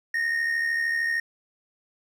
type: tone with amplitude modulation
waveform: triangle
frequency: 1850 Hz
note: A#6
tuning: 14 cents flat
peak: -19 dBFS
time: 0.14-1.2 s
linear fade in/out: 5 ms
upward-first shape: sine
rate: 73.2 Hz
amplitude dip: 50%
effects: none